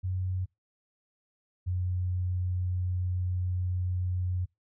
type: tone pair in turn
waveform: sine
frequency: 92.5 / 90.7 Hz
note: F#2 / F#2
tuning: 0 / -34 cents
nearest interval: unison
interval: 34 cents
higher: first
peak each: -28 / -27 dBFS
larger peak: second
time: 0.03-0.46 / 1.66-4.46 s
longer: second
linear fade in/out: 20 ms
effects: noise-tail reverb RT60 0.2 s tail -25 dB re dry